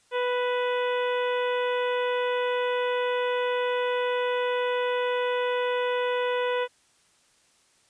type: harmonic tone with a mistuned harmonic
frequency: 493.9 Hz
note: B4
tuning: in tune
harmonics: 1 / 2 / 3 / 4 / 5 / 6 / 7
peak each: -25 / -31 / -35 / -37 / -39 / -41 / -42 dBFS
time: 0.11-6.68 s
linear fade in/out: 50 ms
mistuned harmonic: 5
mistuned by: +23 cents
effects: white hiss -63 dBFS RMS until 7.89 s + resampled to 22050 Hz